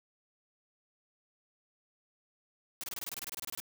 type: noise bursts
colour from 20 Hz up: white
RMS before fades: -40 dBFS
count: 16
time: 2.81-3.601 s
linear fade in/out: 0 ms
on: 26 ms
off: 25 ms
effects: none